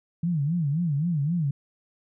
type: tone with vibrato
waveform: sine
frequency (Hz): 157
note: D#3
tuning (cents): +16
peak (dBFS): -22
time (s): 0.23-1.51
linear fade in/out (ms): 5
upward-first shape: sine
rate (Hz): 3.8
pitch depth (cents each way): 210
effects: none